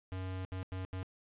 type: tone bursts at uneven times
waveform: square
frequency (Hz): 93.3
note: F#2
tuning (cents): +15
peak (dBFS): -38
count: 4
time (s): 0.12-0.45 / 0.52-0.63 / 0.72-0.85 / 0.93-1.03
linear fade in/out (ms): 0
effects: resampled to 8000 Hz + 11-bit